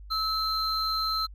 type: tone pair together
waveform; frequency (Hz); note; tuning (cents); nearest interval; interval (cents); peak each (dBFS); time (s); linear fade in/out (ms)
triangle; 1300 / 4123; E6 / C8; -24 / -26; octave + minor sixth; 1998; -27; 0.1-1.27; 20
effects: added 50 Hz sine -42 dBFS peak until 1.34 s